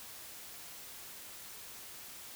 silence, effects white hiss -49 dBFS RMS until 2.35 s

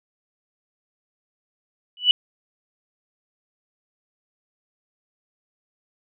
sine tone with exponential growth, 2960 Hz, F#7, in tune, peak -7 dBFS, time 1.97-2.11 s, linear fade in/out 1 ms, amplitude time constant 30 ms, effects none

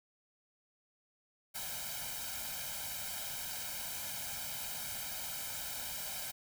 white noise with comb filter, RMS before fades -41 dBFS, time 1.54-6.32 s, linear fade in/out 20 ms, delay 1.3 ms, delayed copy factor +1, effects none

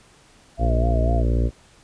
sine tone with vibrato, 659.3 Hz, E5, in tune, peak -25 dBFS, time 0.57-1.24 s, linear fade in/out 50 ms, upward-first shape sine, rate 4 Hz, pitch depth 82 cents each way
harmonic tone, 58.27 Hz, A#1, in tune, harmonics 1 / 2 / 4 / 5 / 6 / 7 / 8 / 9 / 10, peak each -18 / -24 / -30 / -32 / -34 / -35 / -36 / -37 / -38 dBFS, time 0.58-1.51 s, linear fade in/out 50 ms
effects pink hiss -53 dBFS RMS until 1.83 s + resampled to 22050 Hz

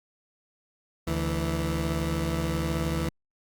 20% pulse tone pair together, 72.99 / 164.81 Hz, D2 / E3, -10 / 0 cents, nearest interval octave + major second, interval 1410 cents, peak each -24 dBFS, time 1.07-3.09 s, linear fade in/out 5 ms, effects Opus 48 kbps

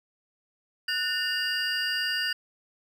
triangle tone cluster, 1478 / 1800 / 2838 / 4782 Hz, F#6 / A6 / F7 / D8, -2 / +39 / +27 / +30 cents, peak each -30 dBFS, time 0.88-2.33 s, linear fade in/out 5 ms, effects none

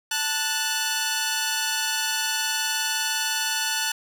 10% pulse tone pair together, 880 / 1473.2 Hz, A5 / F#6, 0 / -8 cents, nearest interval major sixth, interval 892 cents, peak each -19 / -17 dBFS, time 0.11-3.92 s, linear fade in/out 5 ms, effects none

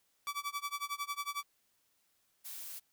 sawtooth tone with tremolo, 1152 Hz, D6, 34 cents flat, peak -30 dBFS, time 0.27-1.43 s, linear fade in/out 0 ms, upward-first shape sine, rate 11 Hz, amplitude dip 95%
blue noise, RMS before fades -45 dBFS, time 2.44-2.8 s, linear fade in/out 20 ms
effects white hiss -75 dBFS RMS until 2.92 s

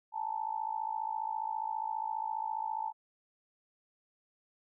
sine tone with amplitude modulation, 880 Hz, A5, in tune, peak -29 dBFS, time 0.12-2.93 s, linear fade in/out 50 ms, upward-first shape sine, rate 54.8 Hz, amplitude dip 90%, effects none

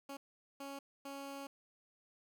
15% pulse tone bursts at uneven times, 277.2 Hz, C#4, in tune, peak -38 dBFS, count 3, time 0.09-0.17 / 0.6-0.79 / 1.05-1.47 s, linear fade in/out 5 ms, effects none

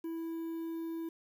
triangle tone with quantisation, 329.1 Hz, E4, 3 cents flat, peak -34 dBFS, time 0.04-1.09 s, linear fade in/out 5 ms, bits 10, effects none

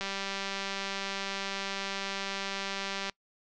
click train, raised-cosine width 0.2 ms, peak -17 dBFS, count 606, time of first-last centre 0.01-3.097 s, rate 196 Hz, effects noise-tail reverb RT60 0.1 s tail -24 dB re dry + low-pass 6000 Hz 12 dB/octave

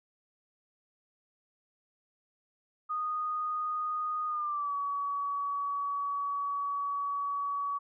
sine tone with pitch glide, 1236 to 1133.4 Hz, D#6 to C#6, -12 to +38 cents, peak -30 dBFS, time 2.89-7.79 s, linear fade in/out 20 ms, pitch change -150 cents, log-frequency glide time 4.27-4.75 s, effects none

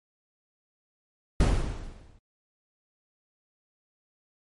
brown noise with exponential decay, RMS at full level -17 dBFS, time 1.4-2.19 s, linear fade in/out 5 ms, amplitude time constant 170 ms, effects MP3 48 kbps

